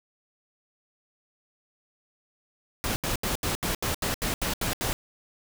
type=noise bursts; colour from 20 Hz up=pink; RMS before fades=-28 dBFS; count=11; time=2.84-4.93 s; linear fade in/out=0 ms; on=120 ms; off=77 ms; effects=none